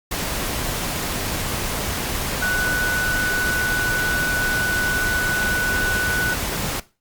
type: tone in noise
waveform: sine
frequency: 1485 Hz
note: F#6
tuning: 6 cents sharp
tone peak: -19 dBFS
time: 2.42-6.34 s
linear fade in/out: 5 ms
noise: pink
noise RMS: -25 dBFS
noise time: 0.11-6.8 s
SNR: +3 dB
effects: noise-tail reverb RT60 0.3 s tail -18 dB re dry + Opus 48 kbps